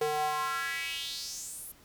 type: tone with high-pass filter sweep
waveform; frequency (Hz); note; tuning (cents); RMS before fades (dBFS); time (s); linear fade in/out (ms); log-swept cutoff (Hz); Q
square; 151.1; D3; +50; -34; 0.01-1.72; 5; 490 to 12000; 3.9
effects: pink hiss -59 dBFS RMS until 1.84 s